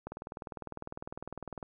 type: click train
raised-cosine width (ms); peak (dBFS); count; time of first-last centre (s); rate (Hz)
1; -26; 32; 0.07-1.628; 19.9
effects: none